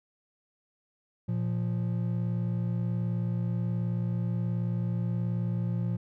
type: tone pair together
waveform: triangle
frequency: 116.54 / 175.22 Hz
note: A#2 / F3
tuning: 0 / +6 cents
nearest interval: perfect fifth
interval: 706 cents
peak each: -27 / -29 dBFS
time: 1.28-5.97 s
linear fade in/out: 10 ms
effects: none